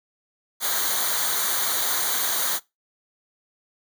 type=noise with comb filter; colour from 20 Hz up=white; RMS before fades=-24 dBFS; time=0.6-2.6 s; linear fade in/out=50 ms; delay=0.38 ms; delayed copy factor=-0.75; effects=noise-tail reverb RT60 0.2 s tail -21 dB re dry